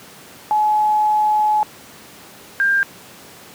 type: tone pair in turn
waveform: sine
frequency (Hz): 850 / 1595.3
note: G#5 / G6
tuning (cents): +40 / +30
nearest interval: major seventh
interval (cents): 1090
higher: second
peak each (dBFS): -13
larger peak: neither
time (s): 0.51-1.63 / 2.6-2.83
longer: first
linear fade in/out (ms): 0
effects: pink hiss -41 dBFS RMS until 3.54 s + high-pass 150 Hz 12 dB/octave